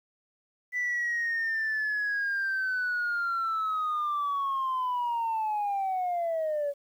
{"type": "linear sweep", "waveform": "sine", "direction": "down", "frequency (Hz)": [1990, 560], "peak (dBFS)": -25, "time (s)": [0.72, 6.74], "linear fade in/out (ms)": 50, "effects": ["tanh soft clip ceiling -24 dBFS", "10-bit"]}